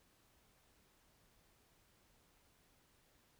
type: silence
effects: pink hiss -72 dBFS RMS until 3.39 s